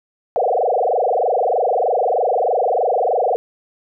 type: tone with frequency modulation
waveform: sine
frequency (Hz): 614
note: D#5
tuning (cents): -23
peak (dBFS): -14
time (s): 0.36-3.36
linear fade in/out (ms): 0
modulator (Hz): 23.2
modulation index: 6.9
effects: none